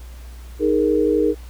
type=chord; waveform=sine; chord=D# suspended fourth; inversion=none; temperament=just; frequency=311.1 / 414.8 / 466.7 Hz; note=D#4 / G#4 / A#4; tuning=0 / -2 / +2 cents; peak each=-19 dBFS; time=0.59-1.35 s; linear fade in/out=50 ms; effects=added 60 Hz sine -34 dBFS peak until 1.49 s + pink hiss -48 dBFS RMS until 1.49 s